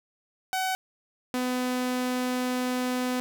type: tone pair in turn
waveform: sawtooth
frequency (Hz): 753 / 251.3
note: F#5 / B3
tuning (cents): +30 / +30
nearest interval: octave + perfect fifth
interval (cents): 1900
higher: first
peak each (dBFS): -22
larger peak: neither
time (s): 0.53-0.75 / 1.34-3.2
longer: second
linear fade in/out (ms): 0
effects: none